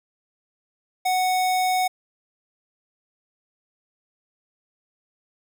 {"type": "tone", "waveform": "square", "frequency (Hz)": 740, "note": "F#5", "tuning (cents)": 0, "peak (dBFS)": -20, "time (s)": [1.05, 1.88], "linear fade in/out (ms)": 10, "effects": []}